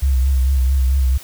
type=tone with vibrato; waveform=sine; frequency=65.9 Hz; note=C2; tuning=13 cents sharp; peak=-12 dBFS; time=0.02-1.18 s; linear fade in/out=10 ms; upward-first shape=triangle; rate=4.5 Hz; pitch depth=76 cents each way; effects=white hiss -39 dBFS RMS until 1.23 s